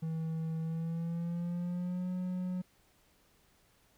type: tone with pitch glide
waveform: triangle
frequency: 161.4 to 182.21 Hz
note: E3 to F#3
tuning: -36 to -26 cents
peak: -31 dBFS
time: 0.02-2.62 s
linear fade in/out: 10 ms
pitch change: +210 cents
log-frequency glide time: 0.61-2.1 s
effects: pink hiss -68 dBFS RMS until 3.97 s